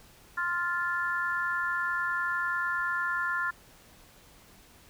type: chord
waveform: sine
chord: F major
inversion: second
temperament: just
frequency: 1047.7 / 1396.9 / 1746.1 Hz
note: C6 / F6 / A6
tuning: +2 / 0 / -14 cents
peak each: -34 / -30 / -32 dBFS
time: 0.37-3.51 s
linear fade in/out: 10 ms
effects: pink hiss -56 dBFS RMS until 4.89 s